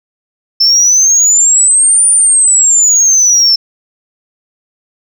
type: exponential two-way sweep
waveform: sine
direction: up then down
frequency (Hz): 5310 to 9397 to 5310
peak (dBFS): -3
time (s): 0.6-3.56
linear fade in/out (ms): 10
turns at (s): 2.08
effects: tanh soft clip ceiling -2 dBFS